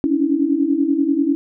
sine tone cluster, 276.6 / 286.9 / 325.9 Hz, C#4 / D4 / E4, -4 / -40 / -20 cents, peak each -19 dBFS, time 0.04-1.35 s, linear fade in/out 0 ms, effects none

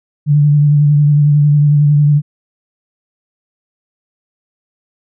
sine tone with vibrato, 146.83 Hz, D3, in tune, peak -6 dBFS, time 0.26-2.22 s, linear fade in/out 50 ms, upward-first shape triangle, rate 11 Hz, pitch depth 34 cents each way, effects none

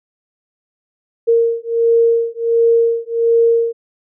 sine beating tone pair, 461.9 / 463.3 Hz, A#4 / A#4, -16 / -11 cents, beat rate 1.4 Hz, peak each -14 dBFS, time 1.27-3.73 s, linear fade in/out 20 ms, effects none

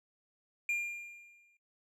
triangle tone with exponential decay, 2400 Hz, D7, 37 cents sharp, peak -27 dBFS, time 0.69-1.57 s, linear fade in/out 2 ms, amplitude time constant 190 ms, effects noise-tail reverb RT60 0.5 s tail -23 dB re dry

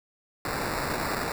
blue noise with sample-and-hold, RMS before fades -30 dBFS, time 0.45-1.32 s, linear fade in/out 2 ms, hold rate 3150 Hz, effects none

